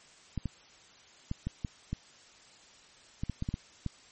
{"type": "clicks", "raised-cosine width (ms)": 5, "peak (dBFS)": -20, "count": 12, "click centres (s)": [0.377, 0.457, 1.314, 1.47, 1.648, 1.93, 3.235, 3.297, 3.424, 3.489, 3.541, 3.863], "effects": ["white hiss -57 dBFS RMS until 4.11 s", "MP3 32 kbps"]}